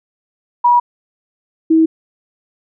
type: tone pair in turn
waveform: sine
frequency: 966 / 321.7 Hz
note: B5 / E4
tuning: -39 / -42 cents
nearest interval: octave + perfect fifth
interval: 1903 cents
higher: first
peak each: -7 dBFS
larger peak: neither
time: 0.64-0.8 / 1.7-1.86 s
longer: neither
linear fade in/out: 10 ms
effects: none